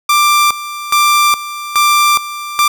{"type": "tone with tremolo", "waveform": "sawtooth", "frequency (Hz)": 1182, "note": "D6", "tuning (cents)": 11, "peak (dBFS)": -4, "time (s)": [0.09, 2.68], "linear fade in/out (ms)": 5, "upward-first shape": "square", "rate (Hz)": 1.2, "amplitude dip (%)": 80, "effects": []}